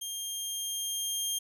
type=tone with level ramp; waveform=15% pulse; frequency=3200 Hz; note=G7; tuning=35 cents sharp; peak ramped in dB=-28 to -22 dBFS; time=0.01-1.39 s; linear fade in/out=10 ms; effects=none